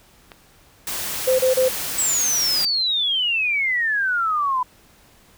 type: click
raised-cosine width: 0.3 ms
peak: -22 dBFS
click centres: 0.318 s
type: noise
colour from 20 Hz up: white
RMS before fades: -27 dBFS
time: 0.87-2.65 s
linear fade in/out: 2 ms
type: tone bursts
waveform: sine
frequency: 516 Hz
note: C5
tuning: 24 cents flat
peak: -14 dBFS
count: 3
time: 1.27-1.688 s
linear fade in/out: 10 ms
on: 120 ms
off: 29 ms
type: exponential sweep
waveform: sine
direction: down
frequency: 7902 to 987.8 Hz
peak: -18 dBFS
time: 1.98-4.63 s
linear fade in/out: 5 ms
effects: pink hiss -53 dBFS RMS until 5.37 s